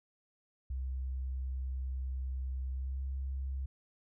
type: tone with pitch glide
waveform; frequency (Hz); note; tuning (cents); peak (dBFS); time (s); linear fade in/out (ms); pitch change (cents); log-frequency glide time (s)
sine; 65 to 66.75; C2 to C2; -11 to +35; -34; 0.7-3.66; 5; +46; 2.72-3.02
effects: none